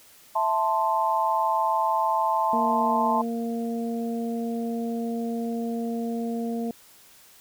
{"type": "chord", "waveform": "sine", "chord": "A minor", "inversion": "second", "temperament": "equal", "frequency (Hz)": [659.3, 880, 1046.5], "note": ["E5", "A5", "C6"], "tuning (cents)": [0, 0, 0], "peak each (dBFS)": [-28, -23, -26], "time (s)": [0.35, 3.22], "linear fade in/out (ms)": 10}
{"type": "harmonic tone", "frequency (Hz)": 231.7, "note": "A#3", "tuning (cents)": -10, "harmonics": [1, 2, 3], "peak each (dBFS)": [-27, -33, -37], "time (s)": [2.53, 6.71], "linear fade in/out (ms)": 2}
{"effects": ["white hiss -53 dBFS RMS until 7.4 s"]}